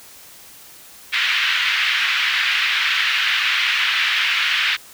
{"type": "band-pass noise", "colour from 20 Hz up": "white", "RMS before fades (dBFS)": -19, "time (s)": [1.12, 4.77], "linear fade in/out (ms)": 20, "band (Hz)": [1500, 3200], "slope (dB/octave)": 24, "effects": ["white hiss -43 dBFS RMS until 4.93 s"]}